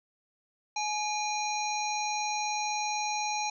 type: harmonic tone with a mistuned harmonic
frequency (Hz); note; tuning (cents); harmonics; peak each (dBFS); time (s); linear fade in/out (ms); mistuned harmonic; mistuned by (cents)
812; G#5; -39; 1 / 3 / 5 / 7 / 8; -31 / -36 / -38 / -39 / -40; 0.76-3.5; 5; 1; +64
effects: none

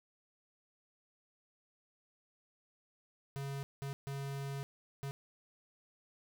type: tone bursts at uneven times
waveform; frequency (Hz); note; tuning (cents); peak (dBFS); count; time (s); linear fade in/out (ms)
square; 138.59; C#3; 0; -39; 4; 3.36-3.63 / 3.82-3.93 / 4.07-4.63 / 5.03-5.11; 0
effects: none

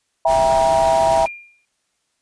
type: chord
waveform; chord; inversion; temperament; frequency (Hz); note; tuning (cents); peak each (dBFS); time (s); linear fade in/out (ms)
sine; E diminished; none; just; 659.3 / 791.1 / 949.3; E5 / G5 / Bb5; 0 / +16 / +31; -15 / -18 / -19; 0.25-1.26; 5
type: noise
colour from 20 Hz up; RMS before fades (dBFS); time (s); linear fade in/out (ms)
pink; -28; 0.26-1.28; 50
type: tone with exponential decay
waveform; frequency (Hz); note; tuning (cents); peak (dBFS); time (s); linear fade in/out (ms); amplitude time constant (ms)
sine; 2400; D7; +37; -24; 1.26-1.65; 0; 84
effects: white hiss -69 dBFS RMS until 2.21 s + resampled to 22050 Hz

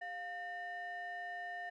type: ring-modulated tone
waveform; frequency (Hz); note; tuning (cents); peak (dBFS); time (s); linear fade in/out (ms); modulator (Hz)
triangle; 554.4; C#5; 0; -36; 0.01-1.7; 10; 1260
effects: none

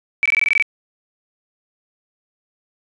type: tone bursts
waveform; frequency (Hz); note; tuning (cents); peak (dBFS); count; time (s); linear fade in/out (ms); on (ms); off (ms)
sine; 2300; D7; -37; -12; 9; 0.23-0.624; 0; 26; 20
effects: resampled to 22050 Hz + 8-bit

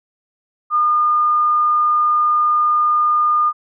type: tone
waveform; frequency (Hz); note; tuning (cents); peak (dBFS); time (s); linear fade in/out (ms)
sine; 1215; D#6; -42; -12; 0.7-3.53; 50
effects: none

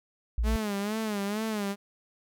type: tone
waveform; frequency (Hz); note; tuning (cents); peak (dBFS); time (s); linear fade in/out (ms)
sine; 57.5; A#1; -23; -24; 0.38-0.56; 0
type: tone with vibrato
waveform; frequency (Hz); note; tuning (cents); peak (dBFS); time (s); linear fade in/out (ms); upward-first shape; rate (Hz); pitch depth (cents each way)
sawtooth; 210; G#3; +19; -25; 0.43-1.76; 50; sine; 2.2; 100
effects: none

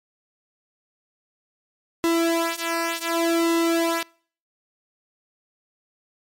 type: tone with flanger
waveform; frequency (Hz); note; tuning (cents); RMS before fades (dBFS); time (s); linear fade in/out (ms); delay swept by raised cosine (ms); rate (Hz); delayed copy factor
sawtooth; 333.9; E4; +22; -22; 2.04-4.03; 0; 1.7 to 3.3; 0.67; -0.9
effects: noise-tail reverb RT60 0.5 s tail -26 dB re dry + MP3 64 kbps

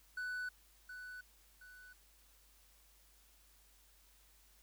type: tone with echo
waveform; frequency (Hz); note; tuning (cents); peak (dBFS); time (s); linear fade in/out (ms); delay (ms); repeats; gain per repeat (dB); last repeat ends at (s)
triangle; 1490; F#6; +12; -37; 0.17-0.49; 5; 720; 2; -8; 1.93
effects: added 50 Hz sine -68 dBFS peak until 4.62 s + white hiss -68 dBFS RMS until 4.62 s

